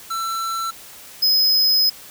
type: tone pair in turn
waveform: square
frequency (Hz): 1340 / 5071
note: E6 / D#8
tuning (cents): +28 / +32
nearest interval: octave + major seventh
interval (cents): 2304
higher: second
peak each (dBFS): -23 / -14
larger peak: second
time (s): 0.1-0.71 / 1.22-1.9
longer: second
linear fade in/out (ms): 10
effects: white hiss -41 dBFS RMS until 2.1 s